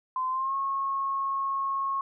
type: tone with pitch glide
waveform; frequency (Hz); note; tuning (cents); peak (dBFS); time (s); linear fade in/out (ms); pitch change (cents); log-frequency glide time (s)
sine; 1031 to 1091; C6 to C#6; -26 to -28; -26; 0.16-2.01; 2; +98; 0.3-0.55
effects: none